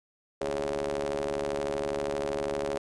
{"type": "ring-modulated tone", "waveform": "sawtooth", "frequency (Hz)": 72.6, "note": "D2", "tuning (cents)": -19, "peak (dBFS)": -22, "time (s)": [0.41, 2.78], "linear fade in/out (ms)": 0, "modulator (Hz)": 481, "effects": ["resampled to 22050 Hz", "10-bit"]}